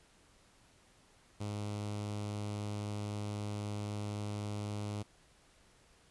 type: tone with notch filter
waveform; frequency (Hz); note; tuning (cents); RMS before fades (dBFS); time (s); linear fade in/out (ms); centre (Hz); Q
sawtooth; 103.83; G#2; 0; -39; 1.4-5.03; 10; 1700; 1.7
effects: pink hiss -65 dBFS RMS until 6.1 s + resampled to 24000 Hz